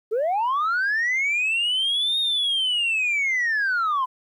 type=linear two-way sweep; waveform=sine; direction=up then down; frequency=410 to 3729 to 998 Hz; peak=-18 dBFS; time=0.11-4.06 s; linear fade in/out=20 ms; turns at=2.19 s; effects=tanh soft clip ceiling -18 dBFS + 10-bit